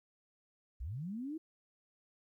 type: linear sweep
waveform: sine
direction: up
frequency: 49 to 329.6 Hz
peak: -38 dBFS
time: 0.8-1.38 s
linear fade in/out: 10 ms
effects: 13-bit